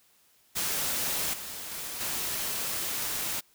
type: noise with level steps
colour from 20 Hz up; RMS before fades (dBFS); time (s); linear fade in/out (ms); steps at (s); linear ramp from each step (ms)
white; -30 / -39 / -37 / -32; 0.55-3.41; 20; 1.33 / 1.71 / 2; 10
effects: white hiss -64 dBFS RMS until 3.54 s